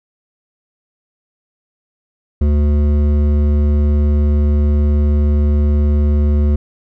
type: tone with hard clipping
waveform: triangle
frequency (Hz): 73.42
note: D2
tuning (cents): 0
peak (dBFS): -12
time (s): 2.41-6.56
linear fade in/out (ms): 5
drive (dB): 15
effects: none